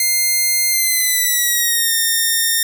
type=tone with pitch glide; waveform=5% pulse; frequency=2100 to 1828.2 Hz; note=C7 to A#6; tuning=+6 to -34 cents; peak=-4 dBFS; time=0-2.63 s; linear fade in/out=2 ms; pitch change=-240 cents; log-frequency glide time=0.71-1.92 s; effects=none